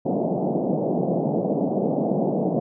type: band-pass noise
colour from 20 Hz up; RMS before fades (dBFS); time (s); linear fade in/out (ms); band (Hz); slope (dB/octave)
pink; -23; 0.05-2.6; 10; 150 to 740; 48
effects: none